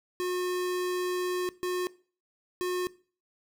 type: tone bursts at uneven times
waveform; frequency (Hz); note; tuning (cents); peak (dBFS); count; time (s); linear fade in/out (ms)
square; 361.6; F#4; -40; -29; 3; 0.2-1.49 / 1.63-1.87 / 2.61-2.87; 0
effects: noise-tail reverb RT60 0.4 s tail -19 dB re dry